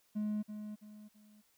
triangle tone with echo, 211.2 Hz, G#3, 29 cents sharp, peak -30 dBFS, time 0.15-0.43 s, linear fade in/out 20 ms, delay 330 ms, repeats 3, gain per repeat -9 dB, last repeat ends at 1.42 s, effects tanh soft clip ceiling -27 dBFS + white hiss -72 dBFS RMS until 1.57 s

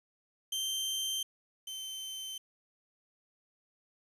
sawtooth tone pair in turn, 3132 / 3089 Hz, G7 / G7, -2 / -26 cents, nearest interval unison, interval 24 cents, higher first, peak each -29 / -36 dBFS, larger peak first, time 0.52-1.23 / 1.67-2.38 s, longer neither, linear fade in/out 5 ms, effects resampled to 32000 Hz + 10-bit

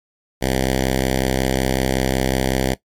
5% pulse tone with notch filter, 65.41 Hz, C2, in tune, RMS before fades -19 dBFS, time 0.41-2.75 s, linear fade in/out 20 ms, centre 1100 Hz, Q 1.5, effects noise-tail reverb RT60 0.1 s tail -17 dB re dry + MP3 64 kbps

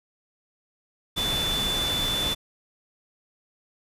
sine tone in noise, 3500 Hz, A7, 10 cents flat, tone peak -25 dBFS, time 1.16-2.35 s, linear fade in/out 20 ms, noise pink, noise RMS -30 dBFS, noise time 1.16-2.35 s, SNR +2 dB, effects resampled to 32000 Hz

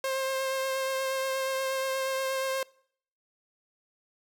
sawtooth tone with vibrato, 531 Hz, C5, 25 cents sharp, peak -24 dBFS, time 0.04-2.63 s, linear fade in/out 2 ms, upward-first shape triangle, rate 8.4 Hz, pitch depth 18 cents each way, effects noise-tail reverb RT60 0.6 s tail -24 dB re dry

